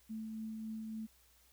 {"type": "tone with tremolo", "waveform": "sine", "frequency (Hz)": 220, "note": "A3", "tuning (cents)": 0, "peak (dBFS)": -39, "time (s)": [0.09, 1.07], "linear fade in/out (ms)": 20, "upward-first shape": "triangle", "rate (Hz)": 3.6, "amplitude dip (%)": 25, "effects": ["added 60 Hz sine -70 dBFS peak until 1.52 s", "white hiss -68 dBFS RMS until 1.52 s"]}